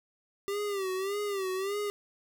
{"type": "tone with vibrato", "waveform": "square", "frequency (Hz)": 393.1, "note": "G4", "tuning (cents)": 5, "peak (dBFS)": -31, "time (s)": [0.48, 1.9], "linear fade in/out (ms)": 0, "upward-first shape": "sine", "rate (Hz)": 1.7, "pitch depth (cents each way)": 94, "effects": []}